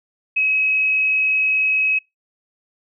sine tone with frequency modulation, 2555 Hz, D#7, 45 cents sharp, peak -15 dBFS, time 0.36-1.99 s, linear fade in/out 10 ms, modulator 46.3 Hz, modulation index 0.34, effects noise-tail reverb RT60 0.2 s tail -26 dB re dry

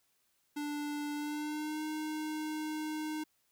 square tone with pitch glide, 293.7 to 308.3 Hz, D4 to D#4, 0 to -16 cents, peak -36 dBFS, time 0.56-3.24 s, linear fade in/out 10 ms, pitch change +84 cents, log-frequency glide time 1.14-1.83 s, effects white hiss -75 dBFS RMS until 3.51 s

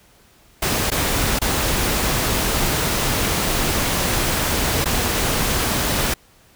pink noise with dropouts, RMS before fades -20 dBFS, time 0.62-6.14 s, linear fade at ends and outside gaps 5 ms, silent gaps 0.903-0.916 / 1.39-1.415 / 4.845-4.856 s, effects pink hiss -53 dBFS RMS until 6.55 s

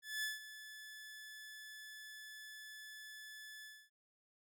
sawtooth tone with ADSR envelope, 1729 Hz, A6, 31 cents flat, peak -33 dBFS, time 0.02-3.9 s, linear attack 210 ms, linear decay 160 ms, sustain -14 dB, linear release 260 ms, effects none

